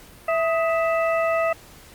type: harmonic tone with a mistuned harmonic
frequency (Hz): 659.3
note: E5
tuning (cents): 0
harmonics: 1 / 2 / 3 / 4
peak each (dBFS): -20 / -26 / -30 / -32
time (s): 0.28-1.53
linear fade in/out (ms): 5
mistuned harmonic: 2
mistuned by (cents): -79
effects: pink hiss -47 dBFS RMS until 1.94 s + Opus 48 kbps

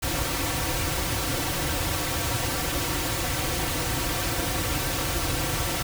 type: noise with comb filter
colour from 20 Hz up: pink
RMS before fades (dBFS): -27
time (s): 0.02-5.83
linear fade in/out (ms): 10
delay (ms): 4.8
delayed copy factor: -0.85
effects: none

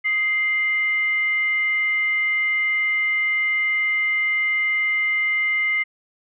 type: tone with frequency modulation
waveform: sine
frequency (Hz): 2093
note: C7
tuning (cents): 0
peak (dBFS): -18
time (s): 0.04-5.84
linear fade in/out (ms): 20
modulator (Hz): 842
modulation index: 0.21
effects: none

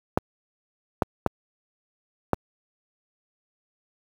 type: clicks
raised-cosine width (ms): 1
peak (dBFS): -5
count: 4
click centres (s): 0.175 / 1.022 / 1.263 / 2.333
effects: high-pass 60 Hz 12 dB/octave + 7-bit

